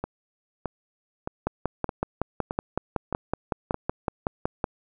two click trains, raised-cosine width 1 ms, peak -10 / -15 dBFS, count 18 / 7, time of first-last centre 1.47-4.642 / 0.04-3.744 s, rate 5.36 / 1.62 Hz, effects none

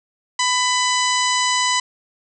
harmonic tone, 998 Hz, B5, 18 cents sharp, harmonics 1 / 2 / 3 / 4 / 5 / 6 / 7 / 8, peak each -20 / -23 / -25 / -26 / -27 / -28 / -28 / -29 dBFS, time 0.39-1.8 s, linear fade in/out 5 ms, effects none

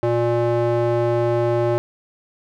square tone with band-pass filter, 118.6 Hz, A#2, 30 cents sharp, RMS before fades -19 dBFS, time 0.03-1.78 s, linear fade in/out 0 ms, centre 500 Hz, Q 1.6, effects none

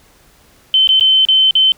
sine tone with dropouts, 3075 Hz, G7, 34 cents flat, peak -7 dBFS, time 0.74-1.72 s, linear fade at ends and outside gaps 1 ms, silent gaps 0.873-0.89 / 0.997-1.009 / 1.251-1.286 / 1.509-1.553 s, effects pink hiss -49 dBFS RMS until 1.77 s

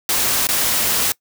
white noise with dropouts, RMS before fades -18 dBFS, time 0.09-1.12 s, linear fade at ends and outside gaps 1 ms, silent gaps 0.47-0.488 s, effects noise-tail reverb RT60 0.1 s tail -22 dB re dry

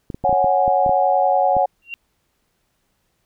clicks, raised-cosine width 3 ms, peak -16 dBFS, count 10, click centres 0.102 / 0.145 / 0.24 / 0.294 / 0.328 / 0.444 / 0.679 / 0.863 / 0.894 / 1.567 s
sine chord, C# suspended fourth, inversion none, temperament equal, 554.4 / 740 / 830.6 Hz, C#5 / F#5 / G#5, 0 / 0 / 0 cents, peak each -19 / -16 / -20 dBFS, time 0.24-1.66 s, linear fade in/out 10 ms
sine tone with exponential growth, 2760 Hz, F7, 21 cents flat, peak -23 dBFS, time 1.82-1.94 s, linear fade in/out 0 ms, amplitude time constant 26 ms
effects pink hiss -68 dBFS RMS until 3.25 s

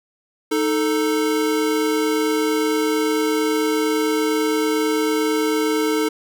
square tone pair together, 311.1 / 440 Hz, D#4 / A4, 0 / 0 cents, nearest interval tritone, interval 600 cents, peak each -21 dBFS, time 0.51-6.09 s, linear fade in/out 10 ms, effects none

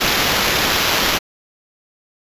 white noise with sample-and-hold, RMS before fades -17 dBFS, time 0-1.19 s, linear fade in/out 20 ms, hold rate 8820 Hz, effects resampled to 32000 Hz

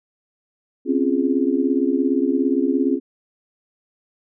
sine chord, Db major seventh, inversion third, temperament just, 259.9 / 277.2 / 346.5 / 415.8 Hz, C4 / Db4 / F4 / Ab4, -11 / 0 / -14 / +2 cents, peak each -21 / -20 / -23 / -25 dBFS, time 0.85-3 s, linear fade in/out 50 ms, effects none

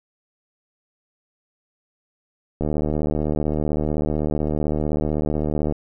click train, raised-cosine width 2 ms, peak -10 dBFS, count 237, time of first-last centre 2.61-5.723 s, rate 75.8 Hz, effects none

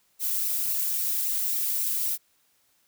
violet noise with flanger, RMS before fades -27 dBFS, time 0.19-2.18 s, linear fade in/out 50 ms, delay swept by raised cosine 0.59 to 2.19 ms, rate 3.7 Hz, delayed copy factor -0.55, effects white hiss -67 dBFS RMS until 2.87 s

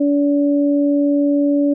sine tone pair together, 286.6 / 573.2 Hz, D4 / D5, -42 / -42 cents, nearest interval octave, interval 1200 cents, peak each -13 / -20 dBFS, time 0-1.74 s, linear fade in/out 10 ms, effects none

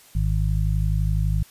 harmonic tone, 51.91 Hz, G#1, in tune, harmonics 1 / 2 / 3, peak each -21 / -24 / -26 dBFS, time 0.15-1.43 s, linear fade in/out 5 ms, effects white hiss -51 dBFS RMS until 1.5 s + resampled to 32000 Hz

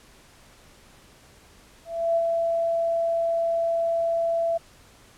sine tone with ADSR envelope, 669 Hz, E5, 25 cents sharp, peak -18 dBFS, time 1.85-4.58 s, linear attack 310 ms, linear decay 48 ms, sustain -3 dB, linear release 13 ms, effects pink hiss -53 dBFS RMS until 5.17 s + low-pass 11000 Hz 12 dB/octave

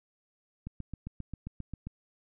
click train, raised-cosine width 5 ms, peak -26 dBFS, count 10, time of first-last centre 0.67-1.87 s, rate 7.5 Hz, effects none

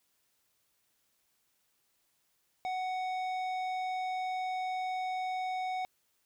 triangle tone with tanh clipping, 743 Hz, F#5, 7 cents sharp, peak -34 dBFS, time 2.65-5.85 s, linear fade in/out 0 ms, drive 16 dB, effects white hiss -75 dBFS RMS until 6.25 s

